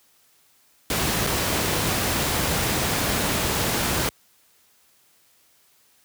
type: noise with dropouts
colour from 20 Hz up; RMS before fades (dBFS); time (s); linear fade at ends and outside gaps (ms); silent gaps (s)
pink; -23; 0.9-4.09; 1; 1.266-1.27
effects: white hiss -60 dBFS RMS until 6.04 s + high-pass 60 Hz 12 dB/octave